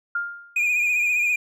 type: tone with exponential decay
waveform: sine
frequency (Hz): 1403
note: F6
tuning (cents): +8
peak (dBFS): -20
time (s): 0.15-0.66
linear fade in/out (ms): 5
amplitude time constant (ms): 110
type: tone with vibrato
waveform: triangle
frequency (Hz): 2445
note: D#7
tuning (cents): -31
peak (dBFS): -17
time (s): 0.56-1.36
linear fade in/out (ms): 5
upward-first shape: sine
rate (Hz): 15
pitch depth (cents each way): 44
effects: none